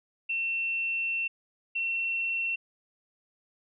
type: tone pair in turn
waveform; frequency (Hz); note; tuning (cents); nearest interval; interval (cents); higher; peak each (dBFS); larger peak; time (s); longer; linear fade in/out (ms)
sine; 2700 / 2712; E7 / E7; +41 / +49; unison; 8; second; -27 / -27; neither; 0.29-1.28 / 1.75-2.56; first; 10
effects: none